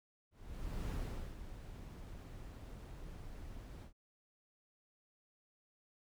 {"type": "noise with ADSR envelope", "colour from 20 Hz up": "brown", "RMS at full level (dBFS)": -39, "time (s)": [0.31, 3.93], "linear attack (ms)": 610, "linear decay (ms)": 430, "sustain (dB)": -10, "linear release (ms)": 99, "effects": []}